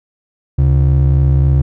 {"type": "ring-modulated tone", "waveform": "triangle", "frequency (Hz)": 103.83, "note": "G#2", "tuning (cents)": 0, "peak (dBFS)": -3, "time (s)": [0.58, 1.62], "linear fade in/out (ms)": 10, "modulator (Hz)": 31.8, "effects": []}